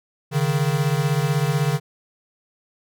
square beating tone pair, 138.59 / 154.59 Hz, C#3 / D#3, 0 / -11 cents, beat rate 16 Hz, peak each -22 dBFS, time 0.31-1.8 s, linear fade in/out 50 ms, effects none

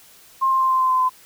sine tone with pitch steps, 1062 / 1055.3 / 1048.6 / 1041.9 / 1035.3 / 1028.8 / 1022.3 Hz, C6 / C6 / C6 / C6 / C6 / C6 / C6, +25 / +14 / +3 / -8 / -19 / -30 / -41 cents, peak -15 dBFS, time 0.41-1.096 s, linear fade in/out 20 ms, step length 98 ms, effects white hiss -49 dBFS RMS until 1.25 s

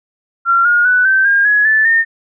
sine tone with pitch steps, 1373 / 1429.7 / 1488.6 / 1550.1 / 1614 / 1680.6 / 1750 / 1822.2 Hz, F6 / F6 / F#6 / G6 / G#6 / G#6 / A6 / A#6, -30 / +40 / +10 / -20 / -50 / +20 / -10 / -40 cents, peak -8 dBFS, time 0.45-2.05 s, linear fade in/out 50 ms, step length 200 ms, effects none

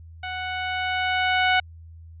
15% pulse tone with level ramp, 740 Hz, F#5, in tune, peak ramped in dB -23 to -10 dBFS, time 0.23-1.6 s, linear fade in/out 5 ms, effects added 82 Hz sine -41 dBFS peak until 2.2 s + resampled to 8000 Hz

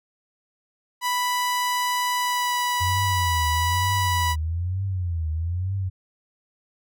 sawtooth tone with pitch glide, 987.8 to 981.5 Hz, B5 to B5, 0 to -11 cents, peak -18 dBFS, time 1.01-4.36 s, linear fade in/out 50 ms, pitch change -11 cents, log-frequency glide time 2.18-2.56 s
sine tone with vibrato, 87.4 Hz, F2, 2 cents sharp, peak -23 dBFS, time 2.8-5.9 s, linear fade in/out 20 ms, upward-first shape triangle, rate 1.1 Hz, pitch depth 210 cents each way
effects none

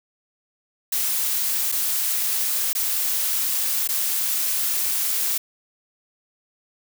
blue noise with dropouts, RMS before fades -23 dBFS, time 0.92-5.38 s, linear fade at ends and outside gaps 5 ms, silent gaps 1.718-1.722 / 2.731-2.75 / 3.876-3.888 s, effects none

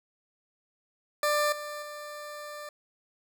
20% pulse tone with level steps, 593 Hz, D5, 17 cents sharp, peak -19 / -31 / -34 dBFS, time 1.23-2.69 s, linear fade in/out 2 ms, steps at 1.52 / 1.82 s, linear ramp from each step 5 ms, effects none

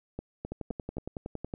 two click trains, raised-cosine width 2 ms, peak -22 / -22 dBFS, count 12 / 4, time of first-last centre 0.52-1.539 / 0.19-0.969 s, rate 10.8 / 3.85 Hz, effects none

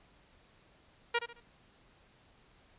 10% pulse tone with echo, 472.2 Hz, A#4, 22 cents sharp, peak -19 dBFS, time 1.14-1.19 s, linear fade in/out 10 ms, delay 72 ms, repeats 3, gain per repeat -10 dB, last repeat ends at 1.406 s, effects pink hiss -64 dBFS RMS until 2.78 s + resampled to 8000 Hz

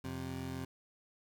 20% pulse tone pair together, 87.31 / 130.82 Hz, F2 / C3, 0 / 0 cents, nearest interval perfect fifth, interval 700 cents, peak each -38 / -37 dBFS, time 0.04-0.65 s, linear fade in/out 5 ms, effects 11-bit

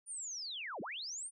sine linear two-way sweep, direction down then up, 9480 to 160.1 to 9480 Hz, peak -40 dBFS, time 0.06-1.31 s, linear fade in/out 50 ms, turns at 0.81 s, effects none

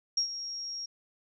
sine tone with ADSR envelope, 5588 Hz, F8, in tune, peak -23 dBFS, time 0.17-0.86 s, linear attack 6 ms, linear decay 95 ms, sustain -12 dB, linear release 8 ms, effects none

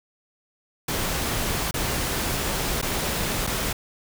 pink noise with dropouts, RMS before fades -26 dBFS, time 0.88-3.73 s, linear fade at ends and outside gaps 5 ms, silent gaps 1.711-1.74 / 2.816-2.825 / 3.468-3.472 s, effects none

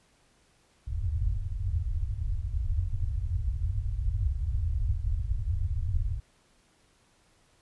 white low-pass noise, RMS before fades -29 dBFS, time 0.87-6.2 s, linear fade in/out 10 ms, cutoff 100 Hz, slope 48 dB/octave, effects pink hiss -65 dBFS RMS until 7.61 s + resampled to 24000 Hz

